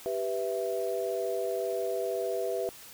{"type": "chord", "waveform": "sine", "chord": "E minor", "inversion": "first", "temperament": "equal", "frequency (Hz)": [392, 493.9, 659.3], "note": ["G4", "B4", "E5"], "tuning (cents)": [0, 0, 0], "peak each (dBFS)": -33, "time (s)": [0.06, 2.69], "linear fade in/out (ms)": 0, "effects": ["white hiss -49 dBFS RMS until 2.93 s"]}